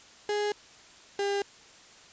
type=tone pair in turn; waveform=35% pulse; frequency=415.3 / 401.2 Hz; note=G#4 / G4; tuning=0 / +40 cents; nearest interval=minor second; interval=60 cents; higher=first; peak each=-25 dBFS; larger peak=neither; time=0.29-0.52 / 1.19-1.42 s; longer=neither; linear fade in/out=2 ms; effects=white hiss -53 dBFS RMS until 2.12 s + resampled to 16000 Hz